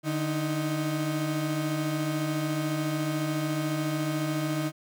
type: tone pair together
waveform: 35% pulse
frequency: 150 / 314 Hz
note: D3 / D#4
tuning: +37 / +16 cents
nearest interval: octave + minor second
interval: 1279 cents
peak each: -28 dBFS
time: 0.03-4.72 s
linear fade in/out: 50 ms
effects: none